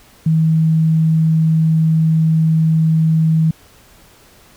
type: tone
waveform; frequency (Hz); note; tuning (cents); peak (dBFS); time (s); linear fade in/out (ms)
sine; 160; D#3; +49; -10; 0.26-3.51; 5
effects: pink hiss -47 dBFS RMS until 4.56 s